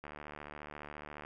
click train, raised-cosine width 0.5 ms, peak -30 dBFS, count 91, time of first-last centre 0.04-1.25 s, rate 74.4 Hz, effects none

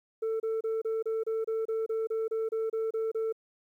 sine tone bursts, 445.3 Hz, A4, 21 cents sharp, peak -25 dBFS, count 15, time 0.22-3.326 s, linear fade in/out 10 ms, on 180 ms, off 29 ms, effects tanh soft clip ceiling -27 dBFS + 11-bit

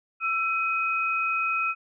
sine tone pair together, 1335 / 2520 Hz, E6 / D#7, +22 / +21 cents, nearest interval major seventh, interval 1099 cents, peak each -26 dBFS, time 0.2-1.75 s, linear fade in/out 50 ms, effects none

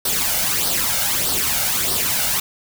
white noise with flanger, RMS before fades -20 dBFS, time 0.05-2.4 s, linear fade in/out 5 ms, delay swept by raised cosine 0.21 to 1.41 ms, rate 1.6 Hz, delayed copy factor +0.6, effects none

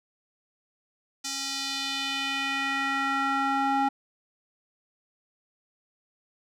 square tone with band-pass filter sweep, 273.2 Hz, C#4, 25 cents flat, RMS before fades -28 dBFS, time 1.24-3.89 s, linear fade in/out 10 ms, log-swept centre 5900 to 880 Hz, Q 1.8, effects none

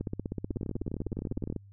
two click trains, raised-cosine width 3 ms, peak -20 / -22 dBFS, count 26 / 21, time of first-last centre 0.01-1.563 / 0.51-1.525 s, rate 16.1 / 19.7 Hz, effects added 99 Hz sine -50 dBFS peak until 1.72 s

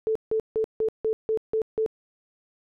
sine tone bursts, 440 Hz, A4, in tune, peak -21 dBFS, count 8, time 0.07-1.862 s, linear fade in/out 0 ms, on 84 ms, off 160 ms, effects none

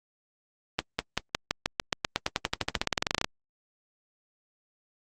accelerating click train, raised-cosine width 0.2 ms, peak -7 dBFS, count 28, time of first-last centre 0.79-3.244 s, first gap 200 ms, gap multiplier 0.93, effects Opus 24 kbps

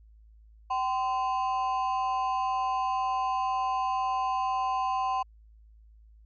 triangle ring-modulated tone, 899 Hz, A5, 37 cents sharp, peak -21 dBFS, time 0.7-5.23 s, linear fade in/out 10 ms, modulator 131 Hz, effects added 54 Hz sine -52 dBFS peak until 6.25 s + resampled to 16000 Hz

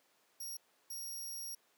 15% pulse tone bursts at uneven times, 5620 Hz, F8, 10 cents sharp, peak -36 dBFS, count 2, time 0.4-0.57 / 0.9-1.55 s, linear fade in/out 5 ms, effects pink hiss -71 dBFS RMS until 1.77 s + high-pass 400 Hz 12 dB/octave

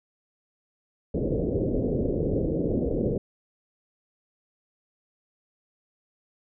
white low-pass noise, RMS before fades -26 dBFS, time 1.14-3.18 s, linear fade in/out 5 ms, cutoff 520 Hz, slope 48 dB/octave, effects none

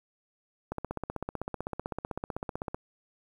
click train, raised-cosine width 1 ms, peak -19 dBFS, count 33, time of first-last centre 0.72-2.745 s, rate 15.8 Hz, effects 9-bit

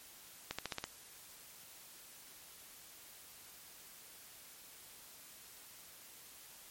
accelerating click train, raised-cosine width 0.2 ms, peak -20 dBFS, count 6, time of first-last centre 0.51-0.84 s, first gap 76 ms, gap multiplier 0.93, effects white hiss -56 dBFS RMS until 6.7 s + MP3 64 kbps

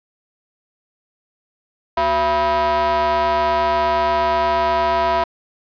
square ring-modulated tone, 151.4 Hz, D#3, 47 cents flat, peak -13 dBFS, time 1.97-5.24 s, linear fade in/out 5 ms, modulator 827 Hz, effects resampled to 11025 Hz + 9-bit

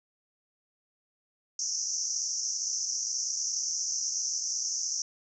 pink band-pass noise, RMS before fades -32 dBFS, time 1.59-5.02 s, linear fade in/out 2 ms, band 5500 to 6400 Hz, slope 96 dB/octave, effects none

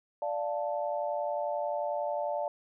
sine chord, D minor, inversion none, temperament equal, 587.3 / 698.5 / 880 Hz, D5 / F5 / A5, 0 / 0 / 0 cents, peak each -32 / -35 / -36 dBFS, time 0.22-2.48 s, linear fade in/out 2 ms, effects none

